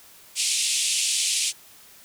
white band-pass noise, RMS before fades -24 dBFS, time 0.35-1.53 s, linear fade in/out 50 ms, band 2400 to 9600 Hz, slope 48 dB/octave, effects white hiss -50 dBFS RMS until 2.04 s

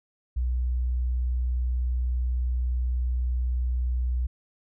sine tone, 61.74 Hz, B1, in tune, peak -23 dBFS, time 0.36-4.27 s, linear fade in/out 10 ms, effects none

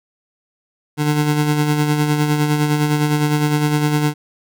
25% pulse tone with tremolo, 149.4 Hz, D3, 30 cents sharp, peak -9 dBFS, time 0.97-4.14 s, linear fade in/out 50 ms, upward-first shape sine, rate 9.8 Hz, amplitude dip 45%, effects none

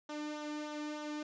sawtooth tone with flanger, 300.1 Hz, D4, 38 cents sharp, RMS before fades -41 dBFS, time 0.09-1.23 s, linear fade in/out 5 ms, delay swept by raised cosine 0.41 to 1.51 ms, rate 3.3 Hz, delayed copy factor -0.55, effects resampled to 16000 Hz

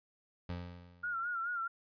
25% pulse tone with exponential decay, 88 Hz, F2, 14 cents sharp, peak -33 dBFS, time 0.49-1.32 s, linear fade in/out 5 ms, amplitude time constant 180 ms
sine tone with vibrato, 1396.9 Hz, F6, in tune, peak -34 dBFS, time 1.03-1.68 s, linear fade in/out 10 ms, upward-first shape sine, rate 4.7 Hz, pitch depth 73 cents each way
effects resampled to 11025 Hz

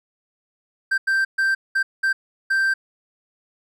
triangle tone bursts at uneven times, 1568 Hz, G6, in tune, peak -15 dBFS, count 6, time 0.91-0.98 / 1.07-1.25 / 1.38-1.55 / 1.75-1.83 / 2.03-2.13 / 2.5-2.74 s, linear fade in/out 10 ms, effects none

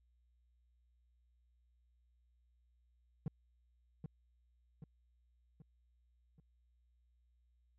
triangle tone with echo, 153.5 Hz, D#3, 23 cents flat, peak -33 dBFS, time 3.26-3.28 s, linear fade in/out 2 ms, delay 780 ms, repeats 4, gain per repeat -6 dB, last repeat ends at 6.4 s, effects added 60 Hz sine -70 dBFS peak until 7.78 s

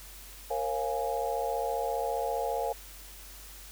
sine chord, Bb minor seventh, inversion none, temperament equal with one note detuned, 466.2 / 541.1 / 698.5 / 830.6 Hz, Bb4 / Db5 / F5 / Ab5, 0 / -42 / 0 / 0 cents, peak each -34 dBFS, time 0.5-2.73 s, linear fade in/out 10 ms, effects added 48 Hz sine -49 dBFS peak until 3.71 s + white hiss -49 dBFS RMS until 3.71 s

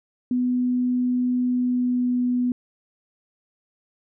sine tone with pitch glide, 248.8 to 247.2 Hz, B3 to B3, +13 to +2 cents, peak -19 dBFS, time 0.31-2.52 s, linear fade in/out 2 ms, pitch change -11 cents, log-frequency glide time 1.49-2.2 s, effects none

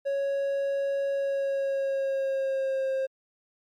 triangle tone with pitch glide, 554.4 to 532.1 Hz, C#5 to C5, 0 to +29 cents, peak -23 dBFS, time 0.05-3.07 s, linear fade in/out 20 ms, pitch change -71 cents, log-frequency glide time 1.12-2.92 s, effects MP3 96 kbps

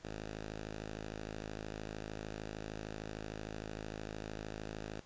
5% pulse tone, 53.2 Hz, G#1, 42 cents sharp, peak -31 dBFS, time 0.03-5.01 s, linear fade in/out 10 ms, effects pink hiss -61 dBFS RMS until 5.05 s + resampled to 16000 Hz

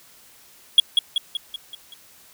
triangle tone with echo, 3322 Hz, G#7, in tune, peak -6 dBFS, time 0.78-0.8 s, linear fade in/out 2 ms, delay 190 ms, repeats 6, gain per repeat -5 dB, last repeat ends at 1.94 s, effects white hiss -51 dBFS RMS until 2.33 s

